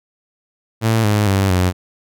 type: tone with pitch steps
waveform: sawtooth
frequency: 112.1 / 104.59 / 97.59 / 91.05 Hz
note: A2 / G#2 / G2 / F#2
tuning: +33 / +13 / -7 / -27 cents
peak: -9 dBFS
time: 0.81-1.73 s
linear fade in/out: 50 ms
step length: 230 ms
effects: none